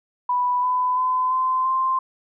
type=tone with pitch steps; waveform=sine; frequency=987.8 / 1002.2 / 1016.7 / 1031.5 / 1046.5 Hz; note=B5 / B5 / B5 / C6 / C6; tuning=0 / +25 / +50 / -25 / 0 cents; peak=-18 dBFS; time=0.29-1.99 s; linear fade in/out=5 ms; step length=340 ms; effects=none